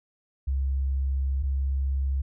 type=tone pair in turn; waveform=sine; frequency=67.4 / 67.73 Hz; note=C#2 / C#2; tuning=-48 / -40 cents; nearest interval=unison; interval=8 cents; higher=second; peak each=-23 dBFS; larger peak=neither; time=0.47-1.43 / 1.43-2.22 s; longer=first; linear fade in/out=10 ms; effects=none